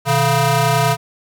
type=ring-modulated tone; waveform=20% pulse; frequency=280.8 Hz; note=C#4; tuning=22 cents sharp; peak=-5 dBFS; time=0.05-0.97 s; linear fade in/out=50 ms; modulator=406 Hz; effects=none